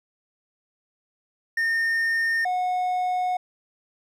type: tone pair in turn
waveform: triangle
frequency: 1825 / 729.9 Hz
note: A#6 / F#5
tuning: -37 / -24 cents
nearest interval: octave + major third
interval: 1587 cents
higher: first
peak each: -19 / -20 dBFS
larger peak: first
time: 1.57-2.45 / 2.45-3.37 s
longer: second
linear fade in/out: 5 ms
effects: none